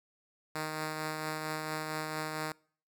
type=tone with tremolo; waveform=5% pulse; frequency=155.56 Hz; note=D#3; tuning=in tune; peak=-22 dBFS; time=0.55-2.52 s; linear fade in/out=2 ms; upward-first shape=triangle; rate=4.4 Hz; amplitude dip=35%; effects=noise-tail reverb RT60 0.5 s tail -25 dB re dry